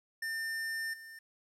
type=tone with level steps; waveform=square; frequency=1800 Hz; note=A6; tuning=39 cents sharp; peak=-35 / -48 dBFS; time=0.22-1.19 s; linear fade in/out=5 ms; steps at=0.93 s; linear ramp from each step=10 ms; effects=resampled to 32000 Hz + 11-bit